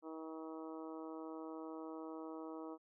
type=harmonic tone; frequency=159.6 Hz; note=D#3; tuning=44 cents sharp; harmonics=2 / 3 / 4 / 5 / 6 / 7 / 8; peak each=-47 / -51 / -55 / -58 / -57 / -58 / -60 dBFS; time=0.02-2.78 s; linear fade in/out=50 ms; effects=none

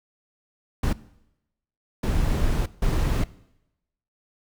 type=noise bursts at uneven times; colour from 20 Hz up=brown; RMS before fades=-22 dBFS; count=3; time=0.83-0.93 / 2.03-2.66 / 2.82-3.24 s; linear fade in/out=5 ms; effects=noise-tail reverb RT60 0.9 s tail -20 dB re dry

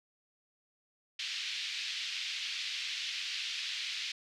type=band-pass noise; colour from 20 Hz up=pink; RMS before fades=-38 dBFS; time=1.19-4.12 s; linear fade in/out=5 ms; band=2400 to 4800 Hz; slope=24 dB/octave; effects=none

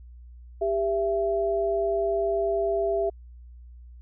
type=tone pair together; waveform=sine; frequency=397.1 / 667.8 Hz; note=G4 / E5; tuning=+22 / +22 cents; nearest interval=major sixth; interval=900 cents; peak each=-25 / -25 dBFS; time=0.61-3.1 s; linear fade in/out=10 ms; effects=added 60 Hz sine -43 dBFS peak until 4.01 s

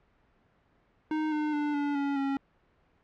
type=tone with pitch steps; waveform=square; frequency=310 / 302.6 / 295.3 / 288.2 / 281.3 / 274.6 Hz; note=D#4 / D#4 / D4 / D4 / C#4 / C#4; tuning=-6 / -48 / +10 / -33 / +26 / -16 cents; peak=-28 dBFS; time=1.11-2.37 s; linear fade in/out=2 ms; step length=210 ms; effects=pink hiss -67 dBFS RMS until 3.03 s + low-pass 2000 Hz 12 dB/octave

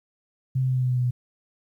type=tone with pitch steps; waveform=sine; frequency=130.81 / 129.76 / 128.71 / 127.67 / 126.65 / 125.63 / 124.61 / 123.61 Hz; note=C3 / C3 / C3 / C3 / B2 / B2 / B2 / B2; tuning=0 / -14 / -28 / -42 / +44 / +30 / +16 / +2 cents; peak=-20 dBFS; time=0.55-1.11 s; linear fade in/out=10 ms; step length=70 ms; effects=10-bit

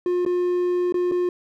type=tone with dropouts; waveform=triangle; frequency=356.6 Hz; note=F4; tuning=36 cents sharp; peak=-17 dBFS; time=0.06-1.29 s; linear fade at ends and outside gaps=2 ms; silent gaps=0.251-0.262 / 0.924-0.942 / 1.114-1.119 s; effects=none

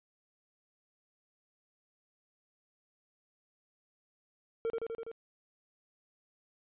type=tone with echo; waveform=triangle; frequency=456.5 Hz; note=A#4; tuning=36 cents flat; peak=-28 dBFS; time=4.65-4.7 s; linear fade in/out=0 ms; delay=83 ms; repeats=5; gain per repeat=-2 dB; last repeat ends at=5.115 s; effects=resampled to 8000 Hz

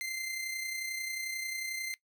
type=tone with amplitude modulation; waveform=sawtooth; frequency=2082 Hz; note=C7; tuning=9 cents flat; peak=-30 dBFS; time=0.01-1.94 s; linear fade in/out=0 ms; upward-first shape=sine; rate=31.2 Hz; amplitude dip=45%; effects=noise-tail reverb RT60 0.1 s tail -18 dB re dry

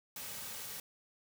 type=noise with comb filter; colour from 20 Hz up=white; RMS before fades=-44 dBFS; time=0.16-0.8 s; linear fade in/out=2 ms; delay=2.9 ms; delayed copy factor=-0.5; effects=none

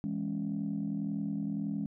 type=chord; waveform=sine; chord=C# minor; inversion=first; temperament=equal with one note detuned; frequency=164.81 / 206.6 / 277.2 Hz; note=E3 / G#3 / C#4; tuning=0 / -9 / 0 cents; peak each=-37 / -33 / -36 dBFS; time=0.04-1.86 s; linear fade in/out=0 ms; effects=tanh soft clip ceiling -25 dBFS

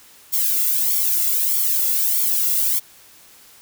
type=noise with flanger; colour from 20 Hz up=violet; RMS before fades=-19 dBFS; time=0.32-2.8 s; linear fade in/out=20 ms; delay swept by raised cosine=0.89 to 1.49 ms; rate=1.6 Hz; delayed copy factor=+0.9; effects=white hiss -48 dBFS RMS until 3.61 s

